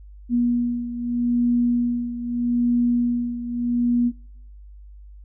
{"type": "beating tone pair", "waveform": "sine", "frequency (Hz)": [240.4, 241.2], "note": ["B3", "B3"], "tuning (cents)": [-46, -41], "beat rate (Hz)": 0.8, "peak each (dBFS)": [-20, -25], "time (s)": [0.29, 4.12], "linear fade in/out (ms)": 50, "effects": ["noise-tail reverb RT60 0.7 s tail -23 dB re dry", "added 50 Hz sine -40 dBFS peak until 5.24 s"]}